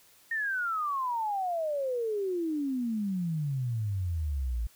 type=exponential sweep; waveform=sine; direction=down; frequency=1853 to 54.6 Hz; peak=-28 dBFS; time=0.31-4.67 s; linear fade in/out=5 ms; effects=white hiss -60 dBFS RMS until 4.75 s